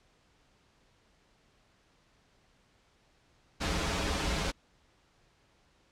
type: noise with comb filter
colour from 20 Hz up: pink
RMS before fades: -31 dBFS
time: 3.6-4.52 s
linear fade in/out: 20 ms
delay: 8.2 ms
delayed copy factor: -1
effects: pink hiss -67 dBFS RMS until 5.91 s + low-pass 6000 Hz 12 dB/octave